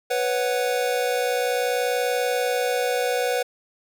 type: chord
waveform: square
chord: B suspended second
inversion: none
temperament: equal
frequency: 493.9 / 554.4 / 740 Hz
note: B4 / C#5 / F#5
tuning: 0 / 0 / 0 cents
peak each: -24 / -29 / -28 dBFS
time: 0.1-3.43 s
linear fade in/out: 10 ms
effects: none